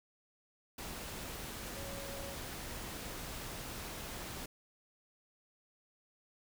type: tone in noise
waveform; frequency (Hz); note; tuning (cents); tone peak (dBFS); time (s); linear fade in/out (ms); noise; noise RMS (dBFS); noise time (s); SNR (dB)
sine; 554.4; C#5; 0; -47; 1.76-2.35; 5; pink; -44; 0.78-4.46; -6
effects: none